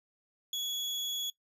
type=tone; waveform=35% pulse; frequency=3368 Hz; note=G#7; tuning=24 cents sharp; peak=-30 dBFS; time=0.53-1.3 s; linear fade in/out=2 ms; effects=noise-tail reverb RT60 0.1 s tail -21 dB re dry + resampled to 32000 Hz